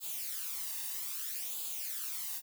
blue noise with flanger, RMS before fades -39 dBFS, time 0-2.42 s, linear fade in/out 50 ms, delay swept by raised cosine 0.26 to 1.09 ms, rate 0.62 Hz, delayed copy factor +0.65, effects none

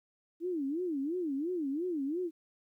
sine tone with vibrato, 314.7 Hz, D#4, 20 cents sharp, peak -31 dBFS, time 0.4-2.31 s, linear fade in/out 50 ms, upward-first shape sine, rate 2.9 Hz, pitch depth 270 cents each way, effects 12-bit

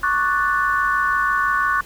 sine chord, D major seventh, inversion third, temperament equal, 1108.7 / 1174.7 / 1480 / 1760 Hz, C#6 / D6 / F#6 / A6, 0 / 0 / 0 / 0 cents, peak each -20 / -26 / -20 / -26 dBFS, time 0.03-1.81 s, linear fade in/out 5 ms, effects added 50 Hz sine -41 dBFS peak until 1.85 s + pink hiss -43 dBFS RMS until 1.85 s

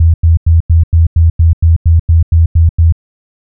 sine tone bursts, 82.41 Hz, E2, in tune, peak -3 dBFS, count 13, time 0-2.924 s, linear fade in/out 5 ms, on 140 ms, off 92 ms, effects none

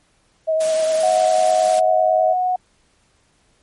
sine tone with vibrato, 635 Hz, D#5, 35 cents sharp, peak -15 dBFS, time 0.47-2.34 s, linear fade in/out 20 ms, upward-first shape sine, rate 9.9 Hz, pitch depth 17 cents each way
white high-pass noise, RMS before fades -29 dBFS, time 0.6-1.8 s, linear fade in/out 10 ms, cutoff 160 Hz, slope 48 dB/octave
sine tone, 733 Hz, F#5, 16 cents flat, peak -16 dBFS, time 1.03-2.56 s, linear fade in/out 5 ms
effects pink hiss -60 dBFS RMS until 3.62 s + MP3 48 kbps

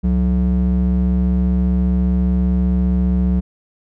triangle ring-modulated tone, 125.1 Hz, B2, 23 cents sharp, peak -8 dBFS, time 0.03-3.41 s, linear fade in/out 20 ms, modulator 57.5 Hz, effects none

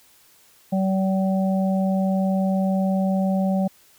harmonic tone, 190.9 Hz, G3, 46 cents flat, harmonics 1 / 3 / 4, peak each -19 / -27 / -30 dBFS, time 0.72-3.68 s, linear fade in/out 10 ms, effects white hiss -55 dBFS RMS until 3.98 s

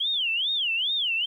sine tone with vibrato, 3136 Hz, G7, in tune, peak -23 dBFS, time 0-1.26 s, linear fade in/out 10 ms, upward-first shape sine, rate 2.4 Hz, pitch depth 290 cents each way, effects 10-bit

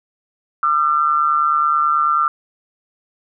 sine tone pair together, 1203 / 1352.2 Hz, D6 / E6, +41 / +44 cents, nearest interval major second, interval 203 cents, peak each -16 dBFS, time 0.63-2.28 s, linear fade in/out 2 ms, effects none

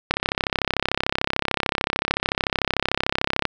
click train, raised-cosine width 0.3 ms, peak -3 dBFS, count 113, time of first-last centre 0.11-3.453 s, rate 33.5 Hz, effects none

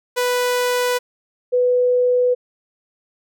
sawtooth / sine tone pair in turn, 493.9 / 495.7 Hz, B4 / B4, 0 / +6 cents, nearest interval unison, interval 6 cents, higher second, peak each -13 dBFS, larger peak neither, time 0.16-0.99 / 1.52-2.35 s, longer neither, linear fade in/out 20 ms, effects none

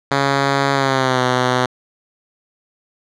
5% pulse tone with pitch glide, 138.59 to 126.36 Hz, C#3 to B2, 0 to +40 cents, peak -3 dBFS, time 0.11-1.66 s, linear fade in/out 5 ms, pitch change -160 cents, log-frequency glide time 0.73-1.23 s, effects low-pass 5000 Hz 12 dB/octave

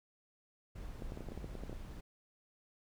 brown noise, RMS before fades -46 dBFS, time 0.75-2.01 s, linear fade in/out 10 ms
clicks, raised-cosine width 2 ms, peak -31 dBFS, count 12, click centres 1.022 / 1.121 / 1.174 / 1.207 / 1.287 / 1.32 / 1.376 / 1.444 / 1.553 / 1.636 / 1.696 / 1.729 s
effects none

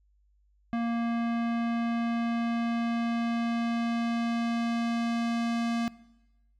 square tone with low-pass filter sweep, 233.1 Hz, A#3, in tune, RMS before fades -29 dBFS, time 0.73-5.88 s, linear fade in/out 0 ms, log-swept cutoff 2100 to 5700 Hz, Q 0.74, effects noise-tail reverb RT60 1.0 s tail -20 dB re dry + added 50 Hz sine -63 dBFS peak until 6.59 s

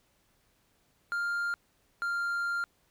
triangle tone pair in turn, 1400 / 1394.4 Hz, F6 / F6, +4 / -3 cents, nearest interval unison, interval 7 cents, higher first, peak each -27 dBFS, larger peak neither, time 1.12-1.54 / 2.02-2.64 s, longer second, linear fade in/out 0 ms, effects pink hiss -70 dBFS RMS until 2.9 s

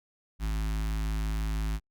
square tone with notch filter, 53 Hz, G#1, 36 cents sharp, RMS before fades -30 dBFS, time 0.39-1.8 s, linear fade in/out 50 ms, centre 500 Hz, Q 0.77, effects Opus 48 kbps

